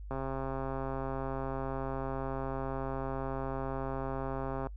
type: click train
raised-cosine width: 1 ms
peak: -23 dBFS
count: 612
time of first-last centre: 0.11-4.67 s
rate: 134 Hz
effects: noise-tail reverb RT60 0.1 s tail -23 dB re dry + added 50 Hz sine -41 dBFS peak until 4.76 s